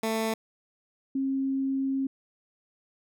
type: tone pair in turn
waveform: 15% pulse / sine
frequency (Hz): 222.2 / 269.2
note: A3 / C4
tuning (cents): +17 / +49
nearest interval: minor third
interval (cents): 332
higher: second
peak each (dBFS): -20 / -25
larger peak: first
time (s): 0.03-0.34 / 1.15-2.07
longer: second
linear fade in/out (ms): 5
effects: none